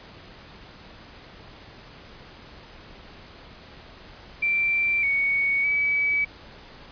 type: tone with pitch steps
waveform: sine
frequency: 2349 / 2231 / 2285 Hz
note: D7 / C#7 / D7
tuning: 0 / +11 / -48 cents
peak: -20 dBFS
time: 4.42-6.25 s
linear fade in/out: 10 ms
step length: 610 ms
effects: pink hiss -46 dBFS RMS until 6.91 s + resampled to 11025 Hz